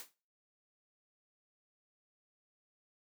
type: noise with exponential decay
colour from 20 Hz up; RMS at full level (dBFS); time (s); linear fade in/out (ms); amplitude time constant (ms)
white; -44; 0-0.14; 0; 29
effects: noise-tail reverb RT60 0.4 s tail -21 dB re dry + high-pass 200 Hz 12 dB/octave